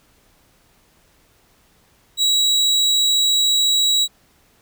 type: tone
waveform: 35% pulse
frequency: 3882 Hz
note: B7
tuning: 31 cents flat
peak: -12 dBFS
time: 2.17-4.08 s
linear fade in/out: 50 ms
effects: pink hiss -57 dBFS RMS until 4.61 s